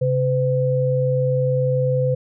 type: tone pair together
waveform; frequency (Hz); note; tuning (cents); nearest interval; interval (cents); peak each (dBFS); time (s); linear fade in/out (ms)
sine; 134.4 / 507.4; C3 / B4; +47 / +47; octave + major seventh; 2300; -19; 0.01-2.15; 10
effects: none